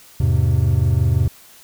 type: chord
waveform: triangle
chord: E augmented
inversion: none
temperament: just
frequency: 82.41 / 103.01 / 128.76 Hz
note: E2 / G#2 / B#2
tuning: 0 / -14 / -27 cents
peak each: -16 dBFS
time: 0.2-1.28 s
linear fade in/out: 5 ms
effects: white hiss -46 dBFS RMS until 1.63 s